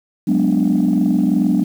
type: chord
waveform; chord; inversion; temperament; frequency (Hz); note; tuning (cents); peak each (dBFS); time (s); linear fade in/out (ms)
sine; G# half-diminished seventh; third; equal; 185 / 207.7 / 246.9 / 293.7; F#3 / G#3 / B3 / D4; 0 / 0 / 0 / 0; -17; 0.27-1.64; 10
effects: tanh soft clip ceiling -7 dBFS + 7-bit